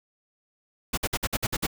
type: noise bursts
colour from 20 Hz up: pink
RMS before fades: -26 dBFS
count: 8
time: 0.93-1.668 s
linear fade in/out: 10 ms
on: 45 ms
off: 54 ms
effects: none